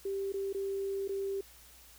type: tone with dropouts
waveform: sine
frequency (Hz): 392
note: G4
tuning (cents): 0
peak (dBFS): -32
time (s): 0.05-1.41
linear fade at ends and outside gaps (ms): 5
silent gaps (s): 0.323-0.339 / 0.528-0.546 / 1.078-1.091
effects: added 60 Hz sine -61 dBFS peak until 1.98 s + white hiss -57 dBFS RMS until 1.98 s